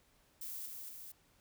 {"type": "noise with echo", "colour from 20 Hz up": "violet", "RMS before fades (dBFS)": -44, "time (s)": [0.41, 0.66], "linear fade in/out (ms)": 5, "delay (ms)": 230, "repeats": 2, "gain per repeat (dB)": -3, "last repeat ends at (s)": 1.12, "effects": ["pink hiss -70 dBFS RMS until 1.4 s"]}